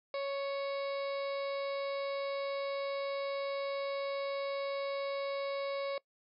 harmonic tone with a mistuned harmonic, 554.4 Hz, C#5, in tune, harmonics 1 / 2 / 3 / 4 / 5 / 6 / 7 / 8 / 9, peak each -34 / -43 / -55 / -46 / -55 / -60 / -50 / -53 / -56 dBFS, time 0.14-5.98 s, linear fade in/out 2 ms, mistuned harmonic 3, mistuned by +21 cents, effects noise-tail reverb RT60 0.1 s tail -22 dB re dry

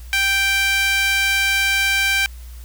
sawtooth tone with high-pass filter, 784 Hz, G5, in tune, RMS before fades -18 dBFS, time 0.13-2.26 s, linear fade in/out 0 ms, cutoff 2000 Hz, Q 3.2, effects added 60 Hz sine -33 dBFS peak until 2.64 s + white hiss -48 dBFS RMS until 2.64 s

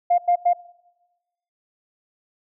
sine tone bursts, 703 Hz, F5, 11 cents sharp, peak -13 dBFS, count 3, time 0.1-0.534 s, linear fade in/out 10 ms, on 82 ms, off 94 ms, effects noise-tail reverb RT60 1.0 s tail -20 dB re dry + tanh soft clip ceiling -9 dBFS

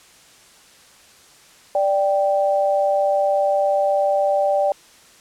sine tone pair together, 587.3 / 784 Hz, D5 / G5, 0 / 0 cents, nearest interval perfect fourth, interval 500 cents, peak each -17 / -20 dBFS, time 1.75-4.72 s, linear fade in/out 2 ms, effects white hiss -49 dBFS RMS until 5.2 s + low-pass 9000 Hz 12 dB/octave

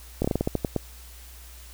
slowing click train, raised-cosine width 2 ms, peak -10 dBFS, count 10, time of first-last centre 0.22-0.763 s, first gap 25 ms, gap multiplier 1.21, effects added 60 Hz sine -44 dBFS peak until 1.73 s + white hiss -49 dBFS RMS until 1.73 s

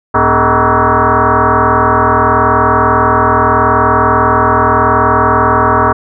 sine tone with frequency modulation, 107.4 Hz, A2, 41 cents flat, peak -6 dBFS, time 0.14-5.93 s, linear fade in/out 10 ms, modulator 174 Hz, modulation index 7.6, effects none

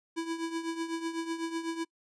square tone with tremolo, 330 Hz, E4, 2 cents sharp, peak -30 dBFS, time 0.16-1.85 s, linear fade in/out 20 ms, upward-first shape triangle, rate 8 Hz, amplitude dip 75%, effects noise-tail reverb RT60 0.1 s tail -25 dB re dry + resampled to 22050 Hz

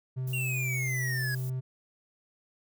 triangle tone, 128.9 Hz, C3, 26 cents flat, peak -28 dBFS, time 0.16-1.61 s, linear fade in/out 20 ms
violet noise, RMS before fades -46 dBFS, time 0.27-1.5 s, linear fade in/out 5 ms
square exponential sweep, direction down, 2794 to 1641 Hz, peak -32 dBFS, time 0.33-1.35 s, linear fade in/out 5 ms
effects none

